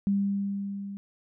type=tone with level ramp; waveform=sine; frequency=199.1 Hz; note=G3; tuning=27 cents sharp; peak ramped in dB=-21 to -35 dBFS; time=0.07-0.97 s; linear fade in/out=0 ms; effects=none